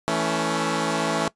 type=chord; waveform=10% pulse; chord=A major; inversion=second; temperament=equal with one note detuned; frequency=164.81 / 220 / 279.6 Hz; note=E3 / A3 / C#4; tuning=0 / 0 / +15 cents; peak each=-18 dBFS; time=0.08-1.28 s; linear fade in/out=0 ms; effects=noise-tail reverb RT60 0.1 s tail -20 dB re dry + resampled to 22050 Hz